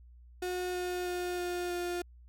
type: tone with pitch steps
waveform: 35% pulse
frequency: 362.1 / 359.6 / 357.1 / 354.6 / 352.2 Hz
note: F#4 / F#4 / F4 / F4 / F4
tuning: -37 / -49 / +39 / +26 / +15 cents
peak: -31 dBFS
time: 0.42-2.02 s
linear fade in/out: 5 ms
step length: 320 ms
effects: added 60 Hz sine -52 dBFS peak until 2.28 s